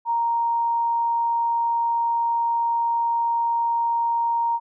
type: tone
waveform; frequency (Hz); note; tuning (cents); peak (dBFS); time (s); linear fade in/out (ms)
sine; 932.3; A#5; 0; -19; 0.05-4.6; 50
effects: none